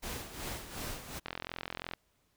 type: noise with tremolo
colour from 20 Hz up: pink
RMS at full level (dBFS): -39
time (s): 0.02-1.2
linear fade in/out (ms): 20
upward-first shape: sine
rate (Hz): 2.7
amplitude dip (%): 65
type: click train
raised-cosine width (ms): 0.3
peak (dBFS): -21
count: 30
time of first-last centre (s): 1.26-1.936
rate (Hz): 42.9
effects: pink hiss -74 dBFS RMS until 2.36 s